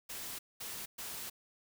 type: noise bursts at uneven times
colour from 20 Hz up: white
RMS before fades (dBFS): -43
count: 3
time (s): 0.09-0.39 / 0.6-0.86 / 0.98-1.3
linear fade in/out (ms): 10
effects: none